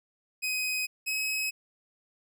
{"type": "tone pair in turn", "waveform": "sawtooth", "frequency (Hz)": [2516, 2554], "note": ["D#7", "D#7"], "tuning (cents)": [19, 45], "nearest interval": "unison", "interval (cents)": 26, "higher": "second", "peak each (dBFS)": -25, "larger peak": "neither", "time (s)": [[0.42, 0.87], [1.06, 1.51]], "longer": "neither", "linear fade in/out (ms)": 20, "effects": []}